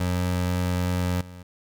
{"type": "tone with level steps", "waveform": "25% pulse", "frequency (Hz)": 89.7, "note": "F2", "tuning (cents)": 47, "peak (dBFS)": [-19, -36], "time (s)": [0, 1.43], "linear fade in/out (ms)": 5, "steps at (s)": 1.21, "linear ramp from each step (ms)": 2, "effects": []}